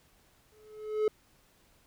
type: tone with exponential growth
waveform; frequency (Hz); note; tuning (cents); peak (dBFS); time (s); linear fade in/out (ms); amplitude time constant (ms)
triangle; 428.6; A4; -45; -20; 0.52-1.08; 2; 120
effects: pink hiss -65 dBFS RMS until 1.86 s